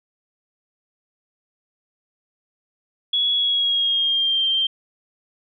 sine tone with pitch glide, 3364 to 3157 Hz, G#7 to G7, +22 to +12 cents, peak -17 dBFS, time 3.13-4.67 s, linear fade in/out 5 ms, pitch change -110 cents, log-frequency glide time 3.34-4.44 s, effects none

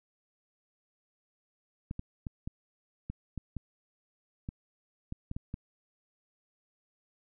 clicks, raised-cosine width 5 ms, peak -24 dBFS, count 12, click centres 1.911 / 1.994 / 2.268 / 2.475 / 3.1 / 3.377 / 3.567 / 4.489 / 5.124 / 5.314 / 5.365 / 5.541 s, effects none

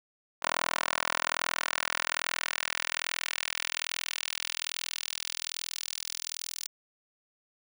10% pulse tone with high-pass filter sweep, 41.2 Hz, E1, in tune, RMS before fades -34 dBFS, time 0.42-6.67 s, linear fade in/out 10 ms, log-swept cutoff 960 to 5400 Hz, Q 1.2, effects none

